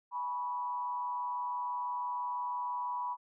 sine tone with frequency modulation, 982 Hz, B5, 10 cents flat, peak -33 dBFS, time 0.11-3.17 s, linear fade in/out 50 ms, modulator 138 Hz, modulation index 0.49, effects none

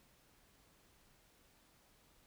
silence, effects pink hiss -69 dBFS RMS until 2.26 s

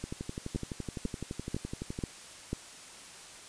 two click trains, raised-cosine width 3 ms, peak -23 / -19 dBFS, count 24 / 5, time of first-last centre 0.04-1.989 / 0.56-2.53 s, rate 11.8 / 2.03 Hz, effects white hiss -49 dBFS RMS until 3.48 s + resampled to 22050 Hz

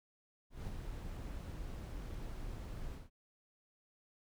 brown noise with ADSR envelope, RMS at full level -40 dBFS, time 0.5-3.1 s, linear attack 180 ms, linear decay 10 ms, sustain -4 dB, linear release 170 ms, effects none

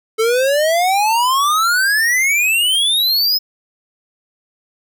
square exponential sweep, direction up, 434.4 to 5180 Hz, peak -13 dBFS, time 0.18-3.39 s, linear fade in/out 20 ms, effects none

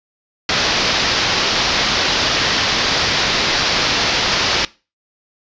white low-pass noise, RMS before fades -17 dBFS, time 0.49-4.65 s, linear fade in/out 2 ms, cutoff 5500 Hz, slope 48 dB/octave, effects noise-tail reverb RT60 0.3 s tail -21 dB re dry + resampled to 16000 Hz

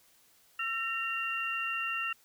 sine tone cluster, 1343 / 1837 / 2767 Hz, E6 / A#6 / F7, +32 / -26 / -17 cents, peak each -36 / -39 / -33 dBFS, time 0.59-2.13 s, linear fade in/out 5 ms, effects white hiss -64 dBFS RMS until 2.24 s

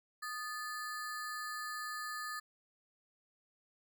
square ring-modulated tone, 1487 Hz, F#6, 8 cents sharp, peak -37 dBFS, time 0.22-2.4 s, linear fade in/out 10 ms, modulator 252 Hz, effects none

